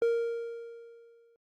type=tone with exponential decay; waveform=triangle; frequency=465.5 Hz; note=A#4; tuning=2 cents flat; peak=-20 dBFS; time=0.02-1.36 s; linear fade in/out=1 ms; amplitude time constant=290 ms; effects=Opus 48 kbps